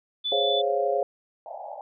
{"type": "tone", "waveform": "sine", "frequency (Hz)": 3484, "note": "A7", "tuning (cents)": -18, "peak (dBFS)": -25, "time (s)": [0.24, 0.62], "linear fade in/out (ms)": 20}
{"type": "chord", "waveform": "sine", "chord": "Db major seventh", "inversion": "second", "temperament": "equal", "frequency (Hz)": [415.3, 523.3, 554.4, 698.5], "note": ["Ab4", "C5", "Db5", "F5"], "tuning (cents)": [0, 0, 0, 0], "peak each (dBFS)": [-28, -29, -26, -27], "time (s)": [0.32, 1.03], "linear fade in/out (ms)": 2}
{"type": "band-pass noise", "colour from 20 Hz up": "white", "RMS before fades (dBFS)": -38, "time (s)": [1.46, 1.81], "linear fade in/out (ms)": 2, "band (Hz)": [560, 860], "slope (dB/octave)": 96}
{"effects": []}